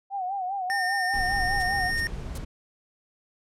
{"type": "tone with vibrato", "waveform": "sine", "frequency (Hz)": 762, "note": "G5", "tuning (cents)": -49, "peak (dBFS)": -27, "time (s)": [0.1, 1.92], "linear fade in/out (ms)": 50, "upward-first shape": "sine", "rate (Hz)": 5, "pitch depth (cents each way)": 92}
{"type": "tone with pitch glide", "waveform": "square", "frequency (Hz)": [1819, 1839.1], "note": ["A#6", "A#6"], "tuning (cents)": [-43, -24], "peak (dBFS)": -26, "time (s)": [0.7, 2.07], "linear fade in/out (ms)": 0, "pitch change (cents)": 19, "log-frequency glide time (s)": [1.13, 1.96]}
{"type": "noise", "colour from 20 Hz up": "brown", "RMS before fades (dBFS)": -33, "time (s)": [1.13, 2.45], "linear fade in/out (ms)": 10}
{"type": "noise bursts", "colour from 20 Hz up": "blue", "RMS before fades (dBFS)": -37, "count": 3, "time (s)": [1.6, 2.378], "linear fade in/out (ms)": 0, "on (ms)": 26, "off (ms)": 350}
{"effects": ["low-pass 9000 Hz 12 dB/octave"]}